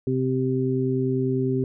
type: harmonic tone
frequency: 130 Hz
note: C3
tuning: 11 cents flat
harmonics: 1 / 2 / 3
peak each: -25 / -25 / -25 dBFS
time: 0.07-1.64 s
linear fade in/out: 2 ms
effects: none